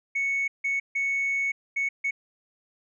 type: tone bursts at uneven times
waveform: sine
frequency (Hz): 2215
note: C#7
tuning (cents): -2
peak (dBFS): -22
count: 5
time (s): 0.15-0.48 / 0.64-0.8 / 0.95-1.52 / 1.76-1.89 / 2.04-2.11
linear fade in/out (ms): 10
effects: tanh soft clip ceiling -21 dBFS